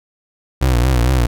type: tone with vibrato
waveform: 30% pulse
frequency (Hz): 62.3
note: B1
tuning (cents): +16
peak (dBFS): -9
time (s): 0.61-1.27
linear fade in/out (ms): 10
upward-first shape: triangle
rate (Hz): 4.4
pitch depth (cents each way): 130
effects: none